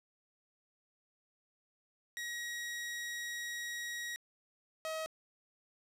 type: tone pair in turn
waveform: sawtooth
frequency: 1900 / 635.9 Hz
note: A#6 / D#5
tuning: +33 / +38 cents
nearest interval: octave + perfect fifth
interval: 1895 cents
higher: first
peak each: -35 / -33 dBFS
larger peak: second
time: 2.17-4.16 / 4.85-5.06 s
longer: first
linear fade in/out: 0 ms
effects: low-pass 11000 Hz 12 dB/octave + 10-bit